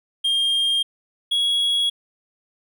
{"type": "tone pair in turn", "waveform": "triangle", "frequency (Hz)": [3214, 3331], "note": ["G7", "G#7"], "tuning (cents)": [43, 4], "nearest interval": "minor second", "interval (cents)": 61, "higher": "second", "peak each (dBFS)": -16, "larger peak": "neither", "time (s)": [[0.24, 0.83], [1.31, 1.9]], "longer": "neither", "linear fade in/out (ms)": 10, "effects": []}